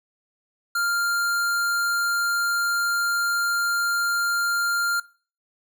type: tone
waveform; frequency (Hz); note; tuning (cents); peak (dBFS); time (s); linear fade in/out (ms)
square; 1396.9; F6; 0; -22; 0.75-5; 5
effects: noise-tail reverb RT60 0.4 s tail -20 dB re dry